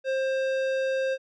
sine tone with tanh clipping, 530 Hz, C5, 22 cents sharp, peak -26 dBFS, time 0.04-1.18 s, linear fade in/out 50 ms, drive 15 dB, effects none

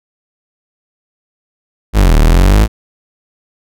40% pulse linear two-way sweep, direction down then up, 55.6 to 36.65 to 55.6 Hz, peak -4 dBFS, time 1.93-2.68 s, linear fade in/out 50 ms, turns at 2.17 s, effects none

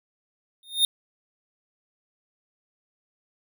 square tone with exponential growth, 3668 Hz, A#7, 29 cents flat, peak -15 dBFS, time 0.63-0.85 s, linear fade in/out 1 ms, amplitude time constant 46 ms, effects none

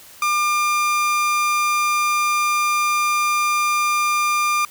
30% pulse tone, 1200 Hz, D6, 37 cents sharp, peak -14 dBFS, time 0.22-4.65 s, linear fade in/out 2 ms, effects white hiss -44 dBFS RMS until 4.7 s

